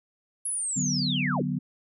sine linear sweep, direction down, 10780 to 153.3 Hz, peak -27 dBFS, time 0.45-1.43 s, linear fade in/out 5 ms
sine chord, B minor, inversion first, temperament equal, 146.83 / 185 / 246.9 Hz, D3 / F#3 / B3, 0 / 0 / 0 cents, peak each -30 dBFS, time 0.76-1.59 s, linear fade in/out 10 ms
effects none

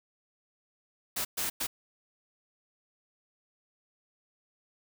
white noise bursts at uneven times, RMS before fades -32 dBFS, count 3, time 1.16-1.25 / 1.37-1.5 / 1.6-1.67 s, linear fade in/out 10 ms, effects none

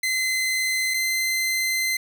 sawtooth tone pair in turn, 2054 / 2067 Hz, C7 / C7, -33 / -22 cents, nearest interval unison, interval 11 cents, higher second, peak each -18 dBFS, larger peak neither, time 0.03-0.94 / 0.94-1.97 s, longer second, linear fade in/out 5 ms, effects none

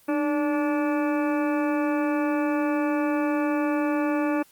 harmonic tone with a mistuned harmonic, 290.2 Hz, D4, 21 cents flat, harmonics 1 / 2 / 3 / 4 / 5 / 6 / 8 / 9, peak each -23 / -29 / -33 / -35 / -37 / -39 / -41 / -42 dBFS, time 0.08-4.43 s, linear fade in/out 10 ms, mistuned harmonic 1, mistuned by +64 cents, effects white hiss -57 dBFS RMS until 4.51 s + Opus 32 kbps

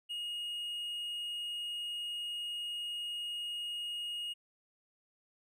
triangle tone, 2870 Hz, F7, 47 cents sharp, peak -35 dBFS, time 0.09-4.34 s, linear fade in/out 20 ms, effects none

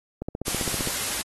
click train, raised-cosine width 2 ms, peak -17 dBFS, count 11, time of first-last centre 0.22-0.874 s, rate 15.3 Hz
white noise, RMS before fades -28 dBFS, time 0.45-1.23 s, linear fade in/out 20 ms
effects AAC 32 kbps

